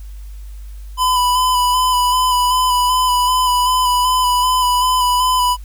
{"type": "tone with vibrato", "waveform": "square", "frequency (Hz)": 1000, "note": "B5", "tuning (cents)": 21, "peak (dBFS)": -13, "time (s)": [0.97, 5.57], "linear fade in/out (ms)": 50, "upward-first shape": "square", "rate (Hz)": 2.6, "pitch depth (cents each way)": 19, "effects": ["added 50 Hz sine -29 dBFS peak until 5.64 s", "white hiss -51 dBFS RMS until 5.64 s"]}